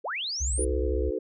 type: linear sweep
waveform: sine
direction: up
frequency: 339.6 to 9950 Hz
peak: -29 dBFS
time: 0.04-0.65 s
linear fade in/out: 10 ms
type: tone with vibrato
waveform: sine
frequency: 65.41 Hz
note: C2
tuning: in tune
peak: -26 dBFS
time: 0.4-1.11 s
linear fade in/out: 20 ms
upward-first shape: square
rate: 14 Hz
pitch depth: 120 cents each way
type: chord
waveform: sine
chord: D# diminished seventh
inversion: none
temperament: equal with one note detuned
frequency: 311.1 / 370 / 440 / 510.1 Hz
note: D#4 / F#4 / A4 / C5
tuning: 0 / 0 / 0 / -44 cents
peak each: -35 / -32 / -31 / -34 dBFS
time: 0.58-1.19 s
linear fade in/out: 5 ms
effects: none